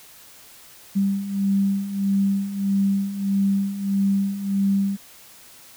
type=beating tone pair; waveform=sine; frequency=196 / 197.6 Hz; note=G3 / G3; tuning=0 / +14 cents; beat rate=1.6 Hz; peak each=-25 / -20 dBFS; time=0.95-4.97 s; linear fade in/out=20 ms; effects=white hiss -47 dBFS RMS until 5.76 s